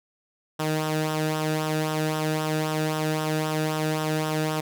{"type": "tone with flanger", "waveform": "sawtooth", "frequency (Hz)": 155.4, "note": "D#3", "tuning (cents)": -2, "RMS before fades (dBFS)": -26, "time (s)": [0.59, 4.61], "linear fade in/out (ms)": 10, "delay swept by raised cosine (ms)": [0.44, 0.97], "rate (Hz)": 3.8, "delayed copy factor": -0.6, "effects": []}